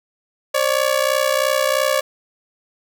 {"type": "ring-modulated tone", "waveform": "sawtooth", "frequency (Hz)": 566, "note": "C#5", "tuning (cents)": 36, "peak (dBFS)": -9, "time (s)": [0.54, 2.01], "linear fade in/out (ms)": 10, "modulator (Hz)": 31.5, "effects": []}